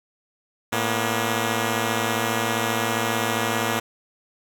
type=tone pair together; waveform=5% pulse; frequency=112.45 / 240 Hz; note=A2 / B3; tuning=+38 / -49 cents; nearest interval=octave + minor second; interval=1313 cents; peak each=-13 dBFS; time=0.72-3.8 s; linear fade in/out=10 ms; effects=none